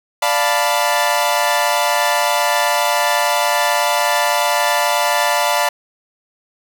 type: chord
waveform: sawtooth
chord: B half-diminished seventh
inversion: first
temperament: equal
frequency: 587.3 / 698.5 / 880 / 987.8 Hz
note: D5 / F5 / A5 / B5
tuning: 0 / 0 / 0 / 0 cents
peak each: -16 dBFS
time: 0.22-5.69 s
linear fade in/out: 5 ms
effects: none